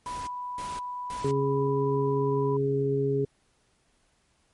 sine tone, 987.8 Hz, B5, in tune, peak -32 dBFS, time 0.06-2.57 s, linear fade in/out 5 ms
pink noise bursts, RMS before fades -42 dBFS, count 3, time 0.06-1.31 s, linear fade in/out 0 ms, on 210 ms, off 310 ms
harmonic tone, 137.9 Hz, C#3, 9 cents flat, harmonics 1 / 2 / 3, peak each -28 / -32 / -25 dBFS, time 1.24-3.25 s, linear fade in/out 5 ms
effects pink hiss -68 dBFS RMS until 4.53 s + MP3 48 kbps

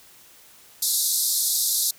white band-pass noise, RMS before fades -23 dBFS, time 0.82-1.91 s, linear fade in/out 5 ms, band 3700 to 14000 Hz, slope 96 dB/octave, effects white hiss -51 dBFS RMS until 1.98 s

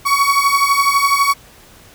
35% pulse beating tone pair, 1116 / 1128 Hz, C#6 / C#6, +11 / +30 cents, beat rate 12 Hz, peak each -13 dBFS, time 0.05-1.34 s, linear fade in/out 20 ms, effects pink hiss -44 dBFS RMS until 1.94 s

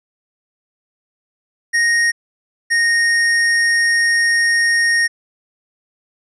square tone pair in turn, 1864.7 / 1856.6 Hz, A#6 / A#6, 0 / -7 cents, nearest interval unison, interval 7 cents, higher first, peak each -13 dBFS, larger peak neither, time 1.73-2.12 / 2.7-5.08 s, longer second, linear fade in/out 20 ms, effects resampled to 22050 Hz

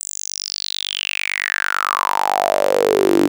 sawtooth tone with high-pass filter sweep, 49 Hz, G1, in tune, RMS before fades -19 dBFS, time 0-3.28 s, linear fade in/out 10 ms, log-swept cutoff 8100 to 300 Hz, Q 7.7, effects none

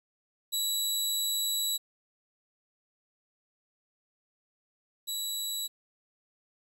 20% pulse tone pair in turn, 3918 / 3918 Hz, B7 / B7, -15 / -15 cents, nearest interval unison, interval 0 cents, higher neither, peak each -22 / -26 dBFS, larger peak first, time 0.52-1.78 / 5.07-5.68 s, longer first, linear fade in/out 20 ms, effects 10-bit

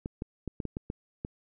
clicks, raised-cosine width 3 ms, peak -21 dBFS, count 8, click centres 0.059 / 0.221 / 0.477 / 0.602 / 0.653 / 0.769 / 0.901 / 1.249 s, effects none

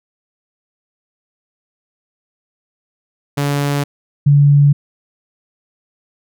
sawtooth / sine tone pair in turn, 142.9 / 143.42 Hz, D3 / D3, -47 / -41 cents, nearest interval unison, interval 6 cents, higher second, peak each -11 / -6 dBFS, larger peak second, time 3.37-3.84 / 4.26-4.73 s, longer neither, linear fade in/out 10 ms, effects none

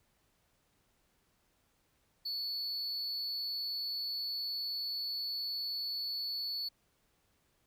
triangle tone with amplitude modulation, 4435 Hz, C#8, in tune, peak -31 dBFS, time 2.25-6.69 s, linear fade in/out 10 ms, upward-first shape sine, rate 239 Hz, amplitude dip 60%, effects pink hiss -74 dBFS RMS until 7.66 s

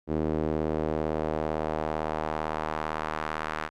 sawtooth tone with band-pass filter sweep, 77.78 Hz, D#2, in tune, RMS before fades -30 dBFS, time 0.07-3.7 s, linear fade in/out 50 ms, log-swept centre 350 to 1400 Hz, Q 1.4, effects none

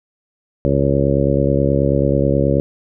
harmonic tone, 69.3 Hz, C#2, in tune, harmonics 1 / 2 / 3 / 4 / 5 / 6 / 7 / 8, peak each -22 / -18 / -22 / -21 / -22 / -24 / -22 / -20 dBFS, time 0.65-2.6 s, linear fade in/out 0 ms, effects none

